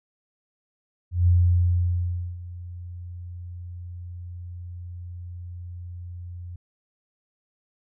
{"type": "tone with ADSR envelope", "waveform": "sine", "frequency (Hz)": 88, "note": "F2", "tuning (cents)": 14, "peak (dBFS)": -14, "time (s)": [1.11, 6.56], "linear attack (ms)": 160, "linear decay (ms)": 1100, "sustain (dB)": -20, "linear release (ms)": 4, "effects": []}